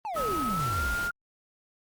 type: exponential sweep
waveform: triangle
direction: down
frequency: 907 to 49.54 Hz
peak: -29 dBFS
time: 0.05-0.95 s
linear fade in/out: 0 ms
type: noise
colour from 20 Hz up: pink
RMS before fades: -37 dBFS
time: 0.13-1.11 s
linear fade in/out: 50 ms
type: tone with pitch glide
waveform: sine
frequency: 1282 to 1406.1 Hz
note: E6 to F6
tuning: -49 to +11 cents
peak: -28 dBFS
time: 0.16-1.11 s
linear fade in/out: 5 ms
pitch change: +160 cents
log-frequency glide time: 0.47-0.87 s
effects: Opus 48 kbps